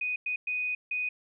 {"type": "tone bursts at uneven times", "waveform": "sine", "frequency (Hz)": 2489, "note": "D#7", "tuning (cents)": 0, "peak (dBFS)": -28, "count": 4, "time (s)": [[0.01, 0.16], [0.26, 0.36], [0.47, 0.75], [0.91, 1.09]], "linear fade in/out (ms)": 5, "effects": []}